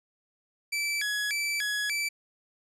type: tone with vibrato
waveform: sawtooth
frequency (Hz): 1975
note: B6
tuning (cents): 0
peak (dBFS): -24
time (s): 0.72-2.09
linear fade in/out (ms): 10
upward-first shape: square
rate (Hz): 1.7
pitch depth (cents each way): 280
effects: low-pass 11000 Hz 12 dB/octave